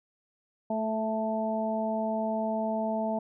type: harmonic tone with a mistuned harmonic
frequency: 220 Hz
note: A3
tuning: in tune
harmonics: 1 / 2 / 3 / 4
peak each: -31 / -39 / -30 / -35 dBFS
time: 0.7-3.19 s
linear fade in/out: 5 ms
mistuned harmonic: 2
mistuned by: -18 cents
effects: none